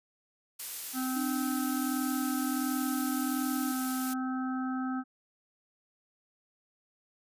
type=noise; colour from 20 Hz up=blue; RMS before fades=-37 dBFS; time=0.59-4.14 s; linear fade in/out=10 ms
type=harmonic tone; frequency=258.6 Hz; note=C4; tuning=20 cents flat; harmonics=1 / 3 / 5 / 6; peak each=-31 / -41 / -40 / -45 dBFS; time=0.93-5.04 s; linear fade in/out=50 ms
type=tone; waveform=sine; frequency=300 Hz; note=D4; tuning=37 cents sharp; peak=-34 dBFS; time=1.15-3.73 s; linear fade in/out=20 ms
effects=resampled to 32000 Hz